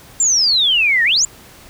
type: exponential two-way sweep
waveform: sine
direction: down then up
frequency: 7470 to 1785 to 7470 Hz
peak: -11 dBFS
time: 0.2-1.25 s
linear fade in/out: 2 ms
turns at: 1.04 s
effects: pink hiss -42 dBFS RMS until 1.69 s